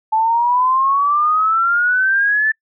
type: exponential sweep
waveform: sine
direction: up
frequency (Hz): 869 to 1768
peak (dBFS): -12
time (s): 0.12-2.52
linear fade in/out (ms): 10
effects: noise-tail reverb RT60 0.1 s tail -26 dB re dry